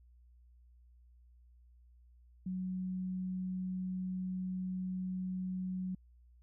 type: tone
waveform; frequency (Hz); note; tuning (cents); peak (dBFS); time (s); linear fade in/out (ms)
sine; 185; F#3; 0; -35; 2.46-5.95; 5
effects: added 60 Hz sine -59 dBFS peak until 6.42 s